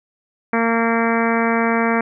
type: harmonic tone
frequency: 229.6 Hz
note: A#3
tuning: 26 cents flat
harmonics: 1 / 2 / 3 / 4 / 5 / 6 / 7 / 8 / 9 / 10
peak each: -19 / -22 / -24 / -25 / -26 / -27 / -27 / -28 / -29 / -29 dBFS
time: 0.53-2.01 s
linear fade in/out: 2 ms
effects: none